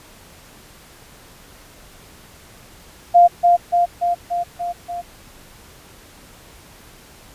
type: tone with echo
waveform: sine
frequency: 698.5 Hz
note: F5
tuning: in tune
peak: -6 dBFS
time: 3.14-3.28 s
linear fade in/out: 20 ms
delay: 290 ms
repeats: 6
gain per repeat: -3 dB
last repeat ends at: 5.02 s
effects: pink hiss -45 dBFS RMS until 7.34 s + resampled to 32000 Hz